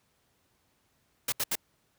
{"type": "noise bursts", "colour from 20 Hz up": "white", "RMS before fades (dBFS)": -29, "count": 3, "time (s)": [1.28, 1.555], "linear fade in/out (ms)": 5, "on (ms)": 43, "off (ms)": 73, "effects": ["pink hiss -71 dBFS RMS until 1.98 s", "high-pass 60 Hz 12 dB/octave"]}